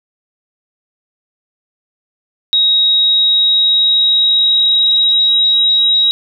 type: tone with pitch glide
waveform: sine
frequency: 3793 to 3824 Hz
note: A#7 to A#7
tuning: +29 to +43 cents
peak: -8 dBFS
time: 2.53-6.11 s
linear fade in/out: 0 ms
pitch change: +14 cents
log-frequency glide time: 2.84-5.23 s
effects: none